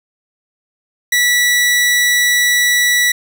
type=tone; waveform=sawtooth; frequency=1950 Hz; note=B6; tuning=23 cents flat; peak=-7 dBFS; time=1.12-3.12 s; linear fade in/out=5 ms; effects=none